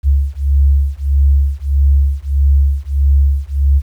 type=beating tone pair; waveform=sine; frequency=68.9 / 70.5 Hz; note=C#2 / C#2; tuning=-10 / +30 cents; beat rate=1.6 Hz; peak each=-12 dBFS; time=0.03-3.82 s; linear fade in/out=50 ms; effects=8-bit